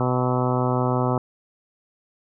harmonic tone with a mistuned harmonic, 125.8 Hz, B2, 32 cents sharp, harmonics 1 / 2 / 3 / 4 / 5 / 6 / 7 / 8 / 9 / 10, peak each -23 / -26 / -28 / -29 / -30 / -31 / -31 / -32 / -33 / -33 dBFS, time 0-1.18 s, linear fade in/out 2 ms, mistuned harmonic 10, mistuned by +51 cents, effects none

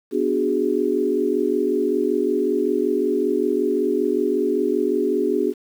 sine chord, G# half-diminished seventh, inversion first, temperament equal, 246.9 / 293.7 / 370 / 415.3 Hz, B3 / D4 / F#4 / G#4, 0 / 0 / 0 / 0 cents, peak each -26 / -24 / -22 / -22 dBFS, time 0.11-5.54 s, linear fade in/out 50 ms, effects 8-bit

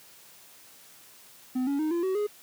triangle tone with pitch steps, 254.9 / 281.2 / 310.2 / 342.2 / 377.5 / 416.5 Hz, C4 / C#4 / D#4 / F4 / F#4 / G#4, -45 / +25 / -5 / -35 / +35 / +5 cents, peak -23 dBFS, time 1.55-2.27 s, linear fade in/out 10 ms, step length 120 ms, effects white hiss -53 dBFS RMS until 2.42 s + high-pass 100 Hz 12 dB/octave

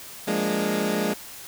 20% pulse chord, Bb dominant seventh, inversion second, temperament equal with one note detuned, 174.61 / 207.7 / 233.1 / 294.9 Hz, F3 / Ab3 / Bb3 / D4, 0 / 0 / 0 / +7 cents, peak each -26 / -20 / -26 / -26 dBFS, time 0.27-1.14 s, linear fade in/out 10 ms, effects white hiss -41 dBFS RMS until 1.47 s

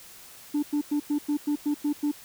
sine tone bursts, 293.7 Hz, D4, in tune, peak -20 dBFS, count 9, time 0.54-2.116 s, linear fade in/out 10 ms, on 88 ms, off 98 ms, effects tanh soft clip ceiling -21 dBFS + white hiss -48 dBFS RMS until 2.24 s

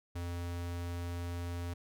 square tone, 86.8 Hz, F2, 10 cents flat, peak -37 dBFS, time 0.15-1.74 s, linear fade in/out 10 ms, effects none

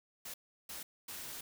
white noise bursts at uneven times, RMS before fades -45 dBFS, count 3, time 0.25-0.34 / 0.69-0.83 / 1.08-1.41 s, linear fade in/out 5 ms, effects none

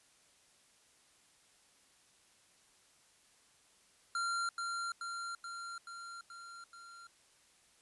square tone with echo, 1380 Hz, F6, 21 cents flat, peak -34 dBFS, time 4.15-4.49 s, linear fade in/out 2 ms, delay 430 ms, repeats 6, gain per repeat -3 dB, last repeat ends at 7.07 s, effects white hiss -67 dBFS RMS until 7.81 s + resampled to 24000 Hz

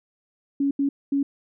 sine tone bursts at uneven times, 279.2 Hz, C#4, 13 cents sharp, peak -19 dBFS, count 3, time 0.6-0.71 / 0.79-0.89 / 1.12-1.23 s, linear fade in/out 5 ms, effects none

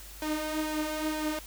sawtooth tone with flanger, 308.4 Hz, D#4, 15 cents flat, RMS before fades -32 dBFS, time 0.22-1.39 s, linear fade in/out 2 ms, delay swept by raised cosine 2 to 5.2 ms, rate 2.1 Hz, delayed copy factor +0.55, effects added 50 Hz sine -47 dBFS peak until 1.46 s + white hiss -48 dBFS RMS until 1.46 s

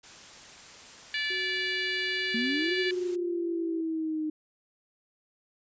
white noise, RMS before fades -48 dBFS, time 0.03-3.16 s, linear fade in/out 10 ms
harmonic tone, 580 Hz, D5, 22 cents flat, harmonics 3 / 4 / 5 / 6 / 7 / 8, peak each -32 / -34 / -36 / -38 / -39 / -40 dBFS, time 1.14-2.91 s, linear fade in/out 2 ms
sine tone with pitch glide, 370 to 384.6 Hz, F#4 to G4, 0 to -33 cents, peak -38 dBFS, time 1.3-3.81 s, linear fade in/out 5 ms, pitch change +67 cents, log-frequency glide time 2.08-3.18 s
sine exponential two-way sweep, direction up then down, 222.9 to 370 to 307.3 Hz, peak -28 dBFS, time 2.34-4.3 s, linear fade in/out 5 ms, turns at 2.75 s
effects resampled to 16000 Hz

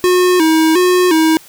square tone with vibrato, 340 Hz, F4, 46 cents flat, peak -9 dBFS, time 0.04-1.37 s, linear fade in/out 0 ms, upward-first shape square, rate 1.4 Hz, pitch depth 110 cents each way, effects white hiss -41 dBFS RMS until 1.48 s

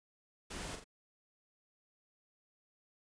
pink noise with echo, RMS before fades -44 dBFS, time 0.5-0.76 s, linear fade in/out 10 ms, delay 42 ms, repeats 2, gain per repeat -6 dB, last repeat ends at 0.844 s, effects resampled to 22050 Hz

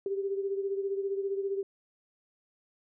sine beating tone pair, 392 / 407 Hz, G4 / G#4, 0 / -35 cents, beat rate 15 Hz, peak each -30 / -37 dBFS, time 0.06-1.63 s, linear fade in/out 2 ms, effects none

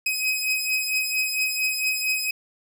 sawtooth beating tone pair, 2528 / 2532.4 Hz, D#7 / D#7, +27 / +30 cents, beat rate 4.4 Hz, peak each -21 / -24 dBFS, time 0.06-2.31 s, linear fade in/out 5 ms, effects none

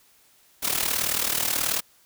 white noise with amplitude modulation, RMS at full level -22 dBFS, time 0.62-1.81 s, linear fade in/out 20 ms, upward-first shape sine, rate 38.5 Hz, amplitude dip 75%, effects white hiss -59 dBFS RMS until 2.05 s

